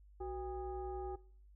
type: tone with frequency modulation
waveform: sine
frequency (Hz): 372.6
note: F#4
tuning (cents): +12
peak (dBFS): -39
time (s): 0.2-1.16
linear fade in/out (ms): 10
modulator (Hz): 433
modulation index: 0.99
effects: noise-tail reverb RT60 0.5 s tail -21 dB re dry + added 50 Hz sine -58 dBFS peak until 1.55 s